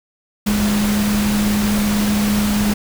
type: tone in noise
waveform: sine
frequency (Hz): 207.7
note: G#3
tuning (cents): 0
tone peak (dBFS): -15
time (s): 0.46-2.74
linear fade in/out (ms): 10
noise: pink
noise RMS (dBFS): -23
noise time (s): 0.46-2.74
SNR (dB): +5
effects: none